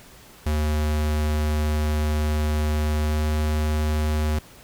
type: tone with pitch glide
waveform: square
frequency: 75.9 to 76.43 Hz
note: D#2 to D#2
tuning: -42 to -30 cents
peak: -21 dBFS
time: 0.46-4.39 s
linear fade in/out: 5 ms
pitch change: +12 cents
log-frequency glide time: 3-3.22 s
effects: pink hiss -48 dBFS RMS until 4.63 s